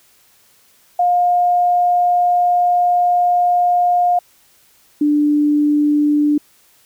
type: tone pair in turn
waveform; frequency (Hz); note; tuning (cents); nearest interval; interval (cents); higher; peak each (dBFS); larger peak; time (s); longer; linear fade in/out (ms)
sine; 710 / 295.4; F5 / D4; +28 / +10; octave + minor third; 1518; first; -11; neither; 0.99-4.19 / 5.01-6.38; first; 5
effects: white hiss -53 dBFS RMS until 6.85 s